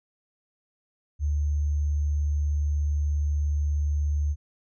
sine tone with sample-and-hold, 73.6 Hz, D2, 4 cents sharp, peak -22 dBFS, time 1.19-4.36 s, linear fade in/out 50 ms, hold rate 6300 Hz, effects resampled to 24000 Hz

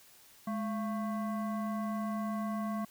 sine tone with frequency modulation, 211 Hz, G#3, 28 cents sharp, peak -32 dBFS, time 0.47-2.85 s, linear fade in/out 5 ms, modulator 892 Hz, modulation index 0.78, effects white hiss -59 dBFS RMS until 2.9 s

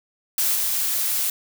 blue noise with level steps, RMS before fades -21 / -23 dBFS, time 0.38-1.3 s, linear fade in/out 2 ms, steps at 0.55 s, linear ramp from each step 5 ms, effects none

